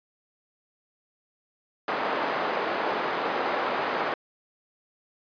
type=band-pass noise; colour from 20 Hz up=white; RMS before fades=-28 dBFS; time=1.88-4.14 s; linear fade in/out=2 ms; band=370 to 1100 Hz; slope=12 dB/octave; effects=resampled to 11025 Hz